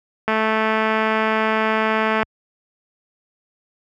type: click train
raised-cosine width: 0.5 ms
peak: -5 dBFS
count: 428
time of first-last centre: 0.28-2.23 s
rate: 219 Hz
effects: high-pass 60 Hz 12 dB/octave